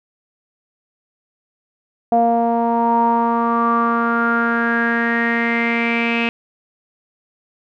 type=tone with low-pass filter sweep; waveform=sawtooth; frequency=233.1 Hz; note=A#3; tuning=in tune; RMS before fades=-17 dBFS; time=2.12-6.29 s; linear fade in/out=0 ms; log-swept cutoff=710 to 2600 Hz; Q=8.4; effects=none